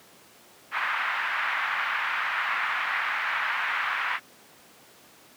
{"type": "band-pass noise", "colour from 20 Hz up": "white", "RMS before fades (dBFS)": -28, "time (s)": [0.71, 4.2], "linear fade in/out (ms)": 50, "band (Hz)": [1000, 2100], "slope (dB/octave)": 24, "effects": ["pink hiss -53 dBFS RMS until 5.36 s", "high-pass 200 Hz 12 dB/octave"]}